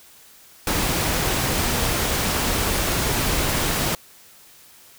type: noise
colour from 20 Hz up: pink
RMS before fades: -22 dBFS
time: 0.67-3.95 s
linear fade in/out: 2 ms
effects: white hiss -49 dBFS RMS until 4.98 s